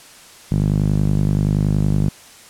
sawtooth tone with band-pass filter, 50.6 Hz, G#1, 44 cents flat, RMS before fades -17 dBFS, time 0.51-2.09 s, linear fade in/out 5 ms, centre 160 Hz, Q 2.1, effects white hiss -43 dBFS RMS until 2.49 s + low-pass 10000 Hz 12 dB/octave

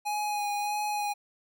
square tone with vibrato, 830 Hz, G#5, 1 cent flat, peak -29 dBFS, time 0.05-1.14 s, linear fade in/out 20 ms, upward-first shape sine, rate 1.6 Hz, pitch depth 19 cents each way, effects none

